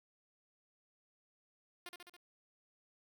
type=tone with echo; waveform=5% pulse; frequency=352.8 Hz; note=F4; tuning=18 cents sharp; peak=-34 dBFS; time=1.86-1.89 s; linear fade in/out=2 ms; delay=69 ms; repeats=4; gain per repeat=-3 dB; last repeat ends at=2.166 s; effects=none